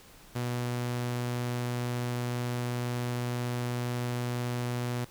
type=tone; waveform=sawtooth; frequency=122 Hz; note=B2; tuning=21 cents flat; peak=-26 dBFS; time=0.35-5.05 s; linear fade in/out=10 ms; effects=pink hiss -54 dBFS RMS until 5.1 s